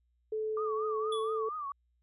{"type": "tone with pitch glide", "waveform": "sine", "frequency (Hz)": [434.3, 440.9], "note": ["A4", "A4"], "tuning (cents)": [-23, 4], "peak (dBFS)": -31, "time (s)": [0.32, 1.49], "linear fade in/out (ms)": 5, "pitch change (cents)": 27, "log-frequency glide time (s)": [1.06, 1.14]}
{"type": "tone with vibrato", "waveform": "sine", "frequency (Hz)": 1174.7, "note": "D6", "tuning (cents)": 0, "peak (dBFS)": -35, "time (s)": [0.57, 1.72], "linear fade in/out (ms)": 2, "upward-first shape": "triangle", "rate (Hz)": 4.3, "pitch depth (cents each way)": 130}
{"type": "tone with exponential decay", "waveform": "square", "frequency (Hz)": 3417, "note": "G#7", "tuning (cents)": 49, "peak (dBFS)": -36, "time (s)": [1.12, 1.4], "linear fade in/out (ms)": 5, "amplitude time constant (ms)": 59}
{"effects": ["added 60 Hz sine -70 dBFS peak until 2.02 s", "resampled to 32000 Hz"]}